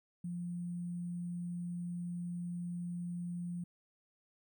sine tone with sample-and-hold, 174.61 Hz, F3, in tune, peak -37 dBFS, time 0.24-3.64 s, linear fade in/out 5 ms, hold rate 8820 Hz, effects none

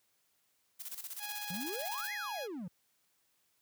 blue noise with tremolo, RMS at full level -42 dBFS, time 0.79-2.11 s, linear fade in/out 20 ms, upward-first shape square, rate 16 Hz, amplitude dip 70%
10% pulse tone, 830.6 Hz, G#5, in tune, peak -33 dBFS, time 1.18-2.48 s, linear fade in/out 50 ms
triangle exponential two-way sweep, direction up then down, 162.7 to 2134 to 162.7 Hz, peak -37 dBFS, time 1.5-2.68 s, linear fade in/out 5 ms, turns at 2.13 s
effects white hiss -75 dBFS RMS until 3.61 s + high-pass 60 Hz 12 dB/octave

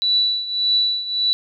sine tone with tremolo, 3951 Hz, B7, in tune, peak -13 dBFS, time 0.02-1.33 s, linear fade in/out 0 ms, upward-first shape triangle, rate 1.7 Hz, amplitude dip 80%, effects none

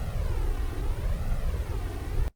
brown noise with flanger, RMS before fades -28 dBFS, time 0-2.28 s, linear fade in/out 0 ms, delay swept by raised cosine 1.5 to 2.7 ms, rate 0.77 Hz, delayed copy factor +0.85, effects noise-tail reverb RT60 0.1 s tail -18 dB re dry + Opus 32 kbps

